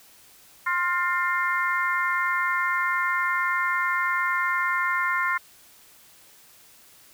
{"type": "harmonic tone with a mistuned harmonic", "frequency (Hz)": 351.2, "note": "F4", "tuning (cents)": 10, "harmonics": [3, 4, 5, 6], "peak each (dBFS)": [-26, -27, -28, -29], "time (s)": [0.66, 5.38], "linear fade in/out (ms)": 10, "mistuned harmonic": 5, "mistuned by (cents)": 45, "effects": ["white hiss -53 dBFS RMS until 7.13 s"]}